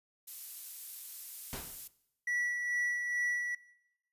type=noise; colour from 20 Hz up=violet; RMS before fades=-42 dBFS; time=0.27-1.88 s; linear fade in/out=10 ms
type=noise with exponential decay; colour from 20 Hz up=pink; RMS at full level=-38 dBFS; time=1.53-1.91 s; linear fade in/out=0 ms; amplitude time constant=82 ms
type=tone with tremolo; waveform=triangle; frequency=1947 Hz; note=B6; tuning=25 cents flat; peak=-28 dBFS; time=2.27-3.55 s; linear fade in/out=5 ms; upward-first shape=sine; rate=2.3 Hz; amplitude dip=45%
effects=noise-tail reverb RT60 0.9 s tail -20 dB re dry + resampled to 32000 Hz